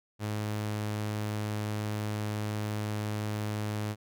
sawtooth tone, 105.8 Hz, G#2, 33 cents sharp, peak -27 dBFS, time 0.19-3.96 s, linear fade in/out 50 ms, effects none

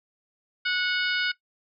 harmonic tone with a mistuned harmonic, 734 Hz, F#5, 14 cents flat, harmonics 2 / 3 / 4 / 5 / 6 / 7, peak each -26 / -30 / -32 / -34 / -36 / -37 dBFS, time 0.65-1.32 s, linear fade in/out 10 ms, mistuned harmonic 7, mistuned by -64 cents, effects noise-tail reverb RT60 0.1 s tail -17 dB re dry

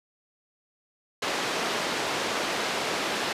pink band-pass noise, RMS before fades -29 dBFS, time 1.22-3.33 s, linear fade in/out 5 ms, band 340 to 5100 Hz, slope 12 dB/octave, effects resampled to 32000 Hz

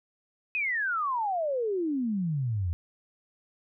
sine exponential sweep, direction down, 2562 to 81 Hz, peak -26 dBFS, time 0.55-2.73 s, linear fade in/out 0 ms, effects none

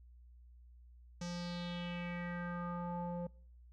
square tone with low-pass filter sweep, 174.7 Hz, F3, 1 cent sharp, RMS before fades -41 dBFS, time 1.21-3.27 s, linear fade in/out 5 ms, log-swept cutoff 6100 to 650 Hz, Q 3.9, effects noise-tail reverb RT60 0.6 s tail -25 dB re dry + added 60 Hz sine -56 dBFS peak until 3.72 s

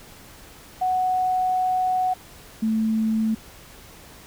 sine tone pair in turn, 740 / 220.5 Hz, F#5 / A3, 0 / +4 cents, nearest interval octave + major sixth, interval 2096 cents, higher first, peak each -19 dBFS, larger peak neither, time 0.81-2.14 / 2.62-3.35 s, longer first, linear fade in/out 10 ms, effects pink hiss -46 dBFS RMS until 4.26 s

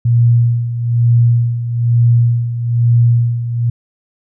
sine tone with tremolo, 118.5 Hz, A#2, 29 cents sharp, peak -6 dBFS, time 0.05-3.7 s, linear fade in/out 5 ms, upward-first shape sine, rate 1.1 Hz, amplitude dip 70%, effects none

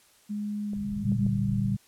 sine tone with pitch glide, 207.7 to 203.7 Hz, G#3 to G#3, 0 to -33 cents, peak -29 dBFS, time 0.29-1.29 s, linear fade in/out 20 ms, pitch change -33 cents, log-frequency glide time 0.65-0.75 s
clicks, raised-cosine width 2 ms, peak -31 dBFS, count 3, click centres 0.734 / 1.12 / 1.265 s
white low-pass noise, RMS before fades -40 dBFS, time 0.75-1.76 s, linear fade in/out 2 ms, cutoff 160 Hz, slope 48 dB/octave
sine chord, G minor, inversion first, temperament equal, 116.54 / 146.83 / 196 Hz, Bb2 / D3 / G3, 0 / 0 / 0 cents, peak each -27 / -32 / -27 dBFS, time 1.03-1.77 s, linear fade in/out 20 ms
effects white hiss -60 dBFS RMS until 1.87 s + low-pass 12000 Hz 12 dB/octave

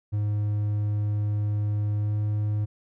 triangle tone with pitch glide, 104.3 to 105.15 Hz, G#2 to G#2, +8 to +22 cents, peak -21 dBFS, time 0.12-2.66 s, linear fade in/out 20 ms, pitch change +14 cents, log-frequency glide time 1.99-2.15 s, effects none

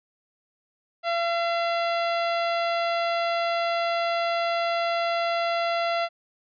sawtooth tone, 680 Hz, F5, 46 cents flat, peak -19 dBFS, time 1.03-6.09 s, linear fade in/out 50 ms, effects resampled to 11025 Hz

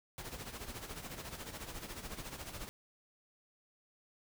pink noise with tremolo, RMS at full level -43 dBFS, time 0.18-2.69 s, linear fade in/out 0 ms, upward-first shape sine, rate 14 Hz, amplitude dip 65%, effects none

